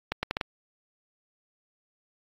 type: accelerating click train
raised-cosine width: 0.3 ms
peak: -11 dBFS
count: 5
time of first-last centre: 0.12-0.412 s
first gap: 110 ms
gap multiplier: 0.73
effects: AAC 32 kbps